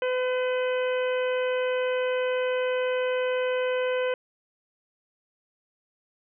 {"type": "harmonic tone", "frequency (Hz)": 506, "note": "B4", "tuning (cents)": 42, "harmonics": [1, 2, 3, 4, 5, 6], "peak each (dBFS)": [-24, -36, -35, -40, -38, -41], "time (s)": [0.02, 4.14], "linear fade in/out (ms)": 2, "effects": []}